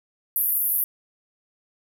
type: band-pass noise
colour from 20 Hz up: pink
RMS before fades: -23 dBFS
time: 0.36-0.84 s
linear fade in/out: 0 ms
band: 11000 to 15000 Hz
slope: 96 dB/octave
effects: none